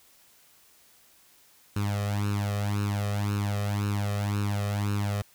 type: tone with flanger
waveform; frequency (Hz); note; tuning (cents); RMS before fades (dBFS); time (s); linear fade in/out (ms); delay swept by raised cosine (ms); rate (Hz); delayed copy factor
sawtooth; 102.2; G#2; -27; -28; 1.76-5.22; 5; 0.74 to 1.63; 1.9; +0.8
effects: white hiss -59 dBFS RMS until 5.34 s